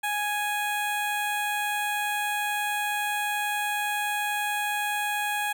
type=tone with notch filter; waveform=15% pulse; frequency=830.6 Hz; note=G#5; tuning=in tune; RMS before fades=-28 dBFS; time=0.03-5.53 s; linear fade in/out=10 ms; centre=4700 Hz; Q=1.3; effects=none